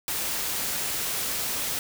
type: noise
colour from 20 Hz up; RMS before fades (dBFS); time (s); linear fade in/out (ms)
white; -29; 0.08-1.79; 0
effects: none